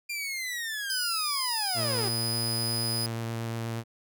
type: linear sweep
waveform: sawtooth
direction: down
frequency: 2399 to 364.9 Hz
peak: -28 dBFS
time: 0.09-2.09 s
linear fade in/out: 10 ms
type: tone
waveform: sawtooth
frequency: 4978 Hz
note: D#8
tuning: in tune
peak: -26 dBFS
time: 0.9-3.06 s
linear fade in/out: 0 ms
type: tone with vibrato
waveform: sawtooth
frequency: 114.8 Hz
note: A#2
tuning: 26 cents flat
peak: -27 dBFS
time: 1.74-3.84 s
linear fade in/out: 50 ms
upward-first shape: triangle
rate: 8.4 Hz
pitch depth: 15 cents each way
effects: none